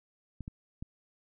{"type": "clicks", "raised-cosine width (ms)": 5, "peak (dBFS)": -27, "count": 3, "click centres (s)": [0.407, 0.479, 0.825], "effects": []}